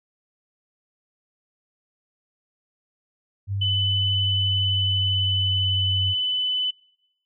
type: tone with pitch glide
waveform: sine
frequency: 99 to 95.9 Hz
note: G2 to G2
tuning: +18 to -37 cents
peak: -23 dBFS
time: 3.47-6.15 s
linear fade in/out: 50 ms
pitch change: -55 cents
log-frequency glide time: 3.97-5.88 s
type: tone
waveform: sine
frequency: 3006 Hz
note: F#7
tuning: 27 cents sharp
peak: -21 dBFS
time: 3.61-6.71 s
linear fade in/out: 10 ms
effects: noise-tail reverb RT60 0.8 s tail -24 dB re dry